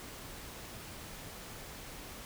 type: silence
effects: pink hiss -47 dBFS RMS until 2.25 s